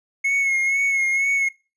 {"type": "tone with vibrato", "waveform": "triangle", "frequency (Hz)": 2180, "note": "C#7", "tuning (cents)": -29, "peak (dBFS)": -16, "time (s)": [0.24, 1.49], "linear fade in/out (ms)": 10, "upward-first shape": "sine", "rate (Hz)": 2.1, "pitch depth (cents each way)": 36, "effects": ["noise-tail reverb RT60 0.3 s tail -21 dB re dry", "resampled to 24000 Hz"]}